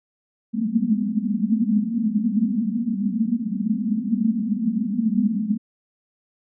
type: band-pass noise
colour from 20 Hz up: pink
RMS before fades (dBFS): -22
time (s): 0.53-5.58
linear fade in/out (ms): 10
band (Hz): 200 to 240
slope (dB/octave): 96
effects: none